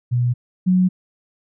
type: tone pair in turn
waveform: sine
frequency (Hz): 122.2 / 183.62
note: B2 / F#3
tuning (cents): -18 / -13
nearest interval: perfect fifth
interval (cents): 705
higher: second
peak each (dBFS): -15 / -12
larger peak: second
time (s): 0.11-0.34 / 0.66-0.89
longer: neither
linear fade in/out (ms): 20
effects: none